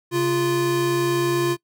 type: tone pair together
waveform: square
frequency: 136.05 / 348 Hz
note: C#3 / F4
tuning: -32 / -6 cents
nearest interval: octave + major third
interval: 1626 cents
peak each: -27 / -20 dBFS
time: 0.11-1.57 s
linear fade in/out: 50 ms
effects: noise-tail reverb RT60 0.1 s tail -22 dB re dry